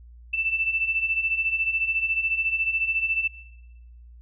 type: beating tone pair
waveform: sine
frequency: 2646 / 2660 Hz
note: E7 / E7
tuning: +6 / +15 cents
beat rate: 14 Hz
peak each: -29 / -23 dBFS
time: 0.33-3.28 s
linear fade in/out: 10 ms
effects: noise-tail reverb RT60 1.0 s tail -18 dB re dry + added 59 Hz sine -44 dBFS peak until 4.21 s